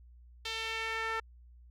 sawtooth tone with band-pass filter sweep, 447.9 Hz, A4, 31 cents sharp, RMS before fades -36 dBFS, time 0.45-1.2 s, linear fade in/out 5 ms, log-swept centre 3600 to 1500 Hz, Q 1.8, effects added 60 Hz sine -53 dBFS peak until 1.7 s

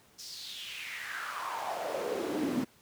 brown noise with high-pass filter sweep, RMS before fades -36 dBFS, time 0.18-2.65 s, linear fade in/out 20 ms, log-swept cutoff 5600 to 220 Hz, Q 4.3, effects pink hiss -62 dBFS RMS until 2.81 s + high-pass 80 Hz 12 dB/octave

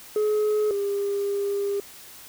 sine tone pair in turn, 424.2 / 402 Hz, G#4 / G4, +37 / +44 cents, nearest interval minor second, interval 93 cents, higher first, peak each -17 / -22 dBFS, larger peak first, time 0.16-0.71 / 0.71-1.8 s, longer second, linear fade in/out 2 ms, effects tanh soft clip ceiling -19 dBFS + white hiss -45 dBFS RMS until 2.28 s

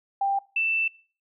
sine tone pair in turn, 791 / 2661 Hz, G5 / E7, +15 / +16 cents, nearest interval octave + major sixth, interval 2101 cents, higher second, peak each -21 dBFS, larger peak neither, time 0.21-0.39 / 0.56-0.88 s, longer second, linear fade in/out 5 ms, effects noise-tail reverb RT60 0.4 s tail -22 dB re dry

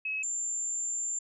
sine tone pair in turn, 2567 / 7261 Hz, E7 / A#8, -47 / -46 cents, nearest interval octave + tritone, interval 1801 cents, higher second, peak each -30 / -30 dBFS, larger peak neither, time 0.05-0.23 / 0.23-1.19 s, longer second, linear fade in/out 5 ms, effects none

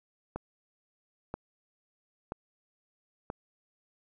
click train, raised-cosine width 1 ms, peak -21 dBFS, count 4, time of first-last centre 0.36-3.301 s, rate 1.02 Hz, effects none

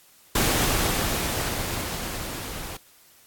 pink noise with level ramp, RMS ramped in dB -21 to -36 dBFS, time 0.35-2.77 s, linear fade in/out 5 ms, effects white hiss -55 dBFS RMS until 3.26 s + AAC 64 kbps

